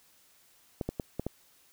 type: clicks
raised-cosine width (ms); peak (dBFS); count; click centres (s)
2; -18; 5; 0.812 / 0.89 / 0.998 / 1.196 / 1.266
effects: white hiss -63 dBFS RMS until 1.72 s